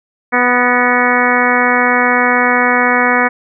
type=harmonic tone with a mistuned harmonic; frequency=246.9 Hz; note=B3; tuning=in tune; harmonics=1 / 2 / 3 / 4 / 5 / 6 / 7 / 8 / 9; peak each=-18 / -18 / -18 / -18 / -18 / -18 / -18 / -18 / -18 dBFS; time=0.32-3.29 s; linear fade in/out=20 ms; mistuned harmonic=8; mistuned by=-44 cents; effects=none